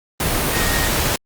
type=tone in noise; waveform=sine; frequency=1864.7 Hz; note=A#6; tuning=in tune; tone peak=-25 dBFS; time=0.53-0.88 s; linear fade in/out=2 ms; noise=pink; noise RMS=-19 dBFS; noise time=0.2-1.16 s; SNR=-9 dB; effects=Opus 32 kbps